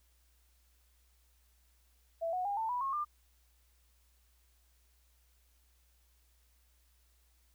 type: tone with pitch steps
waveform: sine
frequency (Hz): 664 / 732.5 / 808.1 / 891.5 / 983.4 / 1084.9 / 1196.9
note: E5 / F#5 / G#5 / A5 / B5 / C#6 / D6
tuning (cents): +12 / -18 / -48 / +22 / -8 / -38 / +32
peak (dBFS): -32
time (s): 2.21-3.05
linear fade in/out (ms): 20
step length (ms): 120
effects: added 60 Hz sine -67 dBFS peak until 7.54 s + white hiss -73 dBFS RMS until 7.54 s